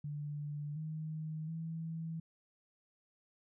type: tone with pitch steps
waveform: sine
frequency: 147.2 / 156.4 / 162.8 Hz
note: D3 / D#3 / E3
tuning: +4 / +9 / -21 cents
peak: -38 dBFS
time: 0.04-2.2 s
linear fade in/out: 5 ms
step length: 720 ms
effects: none